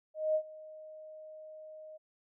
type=tone with ADSR envelope; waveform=sine; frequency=622.3 Hz; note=D#5; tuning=in tune; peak=-25 dBFS; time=0.14-1.98 s; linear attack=210 ms; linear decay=73 ms; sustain=-21 dB; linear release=20 ms; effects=none